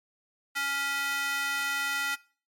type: tone with high-pass filter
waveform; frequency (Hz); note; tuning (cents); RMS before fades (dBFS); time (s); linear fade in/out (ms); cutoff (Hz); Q
square; 279.4; C#4; +14; -30; 0.55-2.16; 20; 1600; 2.2
effects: noise-tail reverb RT60 0.4 s tail -21 dB re dry + MP3 64 kbps